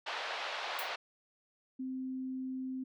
pink band-pass noise, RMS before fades -39 dBFS, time 0.06-0.96 s, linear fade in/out 10 ms, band 600 to 4200 Hz, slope 24 dB/octave
violet noise with exponential decay, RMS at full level -37 dBFS, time 0.79-0.91 s, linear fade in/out 0 ms, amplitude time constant 24 ms
sine tone, 260 Hz, C4, 11 cents flat, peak -36 dBFS, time 1.79-2.84 s, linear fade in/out 10 ms
effects none

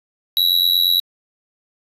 square tone with amplitude modulation, 3890 Hz, B7, 27 cents flat, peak -10 dBFS, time 0.37-1 s, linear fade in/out 0 ms, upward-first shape sine, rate 88.7 Hz, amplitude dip 90%, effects resampled to 32000 Hz

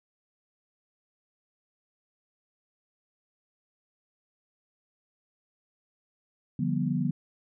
sine chord, G dominant seventh, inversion second, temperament equal with one note detuned, 146.83 / 174.61 / 196 / 243.7 Hz, D3 / F3 / G3 / B3, 0 / 0 / 0 / -23 cents, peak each -30 / -30 / -33 / -30 dBFS, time 6.59-7.11 s, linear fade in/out 5 ms, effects none

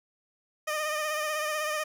15% pulse tone with vibrato, 611 Hz, D#5, 32 cents flat, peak -22 dBFS, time 0.67-1.84 s, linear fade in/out 10 ms, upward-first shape triangle, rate 16 Hz, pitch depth 44 cents each way, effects none

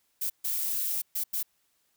violet noise bursts at uneven times, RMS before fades -30 dBFS, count 4, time 0.21-0.3 / 0.44-1.02 / 1.15-1.24 / 1.33-1.43 s, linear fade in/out 10 ms, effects white hiss -72 dBFS RMS until 1.96 s

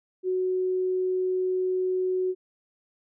sine tone, 370 Hz, F#4, in tune, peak -23 dBFS, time 0.23-2.35 s, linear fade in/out 50 ms, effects none

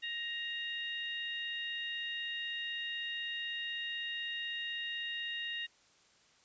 harmonic tone, 936 Hz, A#5, 7 cents sharp, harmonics 2 / 3 / 4, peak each -40 / -40 / -44 dBFS, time 0.02-5.67 s, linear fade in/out 20 ms, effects white hiss -66 dBFS RMS until 6.44 s + resampled to 16000 Hz

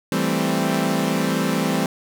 sawtooth chord, A minor seventh, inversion second, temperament equal, 164.81 / 196 / 220 / 261.6 Hz, E3 / G3 / A3 / C4, 0 / 0 / 0 / 0 cents, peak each -21 / -20 / -22 / -20 dBFS, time 0.12-1.86 s, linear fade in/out 2 ms, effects none

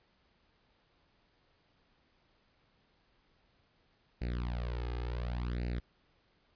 sawtooth tone with flanger, 60.1 Hz, B1, 46 cents flat, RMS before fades -36 dBFS, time 4.21-5.8 s, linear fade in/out 10 ms, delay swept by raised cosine 0.44 to 2.44 ms, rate 0.69 Hz, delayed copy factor +0.9, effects pink hiss -71 dBFS RMS until 6.55 s + resampled to 11025 Hz

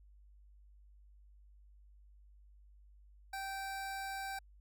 25% pulse tone, 779 Hz, G5, 11 cents flat, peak -36 dBFS, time 3.33-4.39 s, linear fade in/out 5 ms, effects added 50 Hz sine -58 dBFS peak until 4.6 s

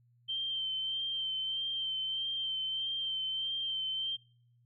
sine tone with vibrato, 3124 Hz, G7, 7 cents flat, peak -32 dBFS, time 0.28-4.17 s, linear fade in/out 20 ms, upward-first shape sine, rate 1.6 Hz, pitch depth 25 cents each way, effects noise-tail reverb RT60 0.6 s tail -26 dB re dry + added 120 Hz sine -64 dBFS peak until 4.65 s

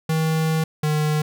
square tone pair in turn, 159.3 / 152.19 Hz, D#3 / D#3, +41 / -38 cents, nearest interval minor second, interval 79 cents, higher first, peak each -19 dBFS, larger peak neither, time 0.09-0.64 / 0.83-1.22 s, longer first, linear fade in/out 5 ms, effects none

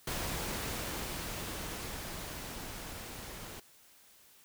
pink noise with level ramp, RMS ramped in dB -36 to -46 dBFS, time 0.07-3.6 s, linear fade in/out 5 ms, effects white hiss -61 dBFS RMS until 4.44 s

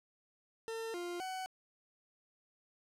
40% pulse tone with pitch steps, 451.7 / 350.2 / 750 Hz, A4 / F4 / F#5, +45 / +5 / +23 cents, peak -38 dBFS, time 0.68-1.46 s, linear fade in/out 0 ms, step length 260 ms, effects low-pass 12000 Hz 12 dB/octave

